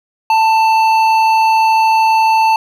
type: tone with hard clipping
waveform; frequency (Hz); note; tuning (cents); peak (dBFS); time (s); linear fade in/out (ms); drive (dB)
sine; 887; A5; +14; -10; 0.3-2.56; 2; 9
effects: none